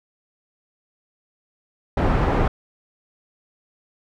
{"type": "low-pass noise", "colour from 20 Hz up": "pink", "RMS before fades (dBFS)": -19, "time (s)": [1.97, 2.48], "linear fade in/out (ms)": 5, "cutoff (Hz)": 1200, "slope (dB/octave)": 12, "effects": []}